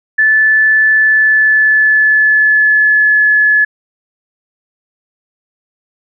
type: tone with pitch glide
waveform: sine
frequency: 1744 to 1711.1 Hz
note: A6 to A6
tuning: -16 to -49 cents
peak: -6 dBFS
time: 0.18-3.65 s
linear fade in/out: 10 ms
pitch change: -33 cents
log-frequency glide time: 0.92-3.26 s
effects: none